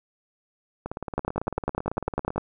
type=two click trains; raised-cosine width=1 ms; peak=-10 / -17 dBFS; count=13 / 28; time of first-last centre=1.18-2.38 / 0.86-2.36 s; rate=10 / 18 Hz; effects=none